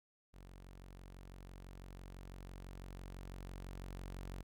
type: tone with level ramp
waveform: sawtooth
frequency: 46 Hz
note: F#1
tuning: 9 cents flat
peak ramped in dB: -50 to -40 dBFS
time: 0.33-4.43 s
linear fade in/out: 20 ms
effects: none